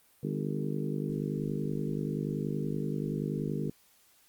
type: harmonic tone with a mistuned harmonic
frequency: 50.5 Hz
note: G#1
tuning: 48 cents flat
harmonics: 3 / 4 / 5 / 6 / 7 / 8 / 9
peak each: -34 / -36 / -38 / -40 / -41 / -42 / -43 dBFS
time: 0.23-3.7 s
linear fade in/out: 5 ms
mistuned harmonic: 8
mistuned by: +17 cents
effects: white hiss -64 dBFS RMS until 4.28 s + Opus 32 kbps